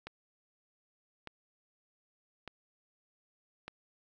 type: click train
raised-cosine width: 0.3 ms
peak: -26 dBFS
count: 4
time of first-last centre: 0.07-3.68 s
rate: 0.831 Hz
effects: none